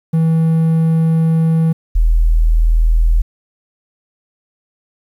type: tone pair in turn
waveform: triangle / sine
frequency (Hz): 162.2 / 40.55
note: E3 / E1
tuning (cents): -28 / -28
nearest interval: 2 octaves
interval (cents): 2400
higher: first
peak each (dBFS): -8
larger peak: neither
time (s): 0.13-1.73 / 1.95-3.22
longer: first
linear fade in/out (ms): 10
effects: 8-bit